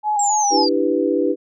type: tone with vibrato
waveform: sine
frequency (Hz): 831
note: G#5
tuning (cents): +1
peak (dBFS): -16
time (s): 0.03-0.67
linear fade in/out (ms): 50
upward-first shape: square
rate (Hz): 3.7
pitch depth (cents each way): 33
type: linear sweep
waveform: sine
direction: down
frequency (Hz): 7640 to 4612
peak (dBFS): -19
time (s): 0.19-0.69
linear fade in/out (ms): 5
type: chord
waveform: sine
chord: E minor seventh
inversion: third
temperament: equal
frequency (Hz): 293.7 / 329.6 / 392 / 493.9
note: D4 / E4 / G4 / B4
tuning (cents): 0 / 0 / 0 / 0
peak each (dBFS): -21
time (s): 0.5-1.36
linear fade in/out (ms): 50
effects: none